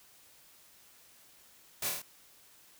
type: noise with echo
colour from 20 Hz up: white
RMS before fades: -35 dBFS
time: 1.82-1.89 s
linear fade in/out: 5 ms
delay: 26 ms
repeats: 5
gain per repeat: -2 dB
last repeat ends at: 2.02 s
effects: white hiss -60 dBFS RMS until 2.79 s